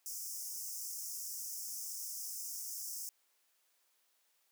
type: high-pass noise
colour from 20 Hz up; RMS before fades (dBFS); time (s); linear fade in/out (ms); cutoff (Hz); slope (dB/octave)
pink; -43; 0.06-3.09; 0; 5200; 96
effects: white hiss -75 dBFS RMS until 4.51 s + high-pass 400 Hz 12 dB/octave